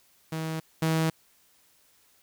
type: tone pair in turn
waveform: sawtooth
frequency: 159.9 / 160.63 Hz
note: D#3 / E3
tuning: +48 / -45 cents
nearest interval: unison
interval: 7 cents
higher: second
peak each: -26 / -19 dBFS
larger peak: second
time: 0.32-0.6 / 0.82-1.1 s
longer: neither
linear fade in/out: 5 ms
effects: white hiss -63 dBFS RMS until 2.22 s